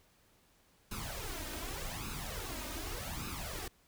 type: noise with flanger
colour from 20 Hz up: pink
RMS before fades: -41 dBFS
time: 0.91-3.68 s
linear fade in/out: 5 ms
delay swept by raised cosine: 0.77 to 3.27 ms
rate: 0.85 Hz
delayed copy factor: +0.7
effects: pink hiss -68 dBFS RMS until 3.87 s